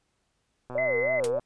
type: click train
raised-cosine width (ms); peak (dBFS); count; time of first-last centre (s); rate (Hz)
1; -25; 88; 0.7-1.396; 125
type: tone with vibrato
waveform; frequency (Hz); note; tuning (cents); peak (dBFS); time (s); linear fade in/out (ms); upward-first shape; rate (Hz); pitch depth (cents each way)
sine; 553; C#5; -4; -24; 0.75-1.39; 5; sine; 3.3; 300
type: tone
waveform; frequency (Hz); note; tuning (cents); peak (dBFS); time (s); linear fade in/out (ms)
sine; 2045; C7; -40; -28; 0.78-1.2; 2
type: noise with exponential decay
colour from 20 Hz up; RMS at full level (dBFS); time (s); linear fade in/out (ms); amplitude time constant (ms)
white; -29; 1.24-1.31; 1; 15
effects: pink hiss -74 dBFS RMS until 1.45 s + resampled to 22050 Hz